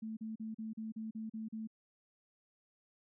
sine tone bursts, 220.3 Hz, A3, 2 cents sharp, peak -39 dBFS, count 9, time 0.02-1.674 s, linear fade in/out 10 ms, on 150 ms, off 38 ms, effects none

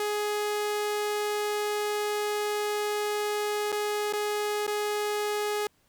sawtooth tone with dropouts, 417.6 Hz, G#4, 10 cents sharp, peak -23 dBFS, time 0-5.67 s, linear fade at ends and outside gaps 2 ms, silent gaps 3.72-3.725 / 4.126-4.134 / 4.667-4.677 s, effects pink hiss -67 dBFS RMS until 5.88 s

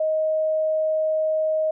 sine tone, 627 Hz, D#5, 13 cents sharp, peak -19 dBFS, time 0-1.71 s, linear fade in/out 5 ms, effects none

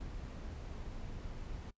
brown noise, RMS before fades -44 dBFS, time 0-1.71 s, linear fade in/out 10 ms, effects noise-tail reverb RT60 0.1 s tail -20 dB re dry + resampled to 16000 Hz

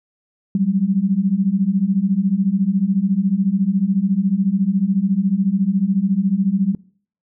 sine beating tone pair, 185 / 199 Hz, F#3 / G3, 0 / +26 cents, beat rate 14 Hz, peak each -18 / -17 dBFS, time 0.55-6.75 s, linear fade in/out 2 ms, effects noise-tail reverb RT60 0.5 s tail -23 dB re dry

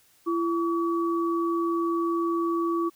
sine tone pair together, 337.3 / 1137.5 Hz, E4 / C#6, +40 / +44 cents, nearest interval octave + major sixth, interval 2104 cents, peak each -24 / -29 dBFS, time 0.26-2.9 s, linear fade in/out 20 ms, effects white hiss -61 dBFS RMS until 2.95 s

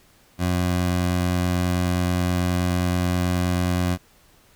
20% pulse tone, 89.4 Hz, F2, 41 cents sharp, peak -15 dBFS, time 0.38-3.98 s, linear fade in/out 50 ms, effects pink hiss -56 dBFS RMS until 4.55 s

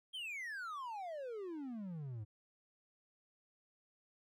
triangle exponential sweep, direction down, 3262 to 101.1 Hz, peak -40 dBFS, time 0.13-2.25 s, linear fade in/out 20 ms, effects none

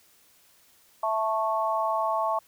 sine chord, A major, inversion second, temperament equal with one note detuned, 659.3 / 880 / 1101.7 Hz, E5 / A5 / C#6, 0 / 0 / -11 cents, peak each -28 dBFS, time 1.03-2.39 s, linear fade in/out 5 ms, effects white hiss -60 dBFS RMS until 2.47 s

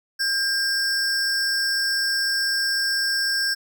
square tone pair together, 1600 / 5382 Hz, G6 / E8, +35 / +35 cents, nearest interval octave + major sixth, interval 2100 cents, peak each -24 dBFS, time 0.19-3.55 s, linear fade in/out 20 ms, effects none

